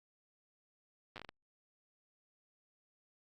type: slowing click train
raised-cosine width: 0.3 ms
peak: -30 dBFS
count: 7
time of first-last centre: 1.16-1.291 s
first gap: 8 ms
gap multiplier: 1.4
effects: Opus 48 kbps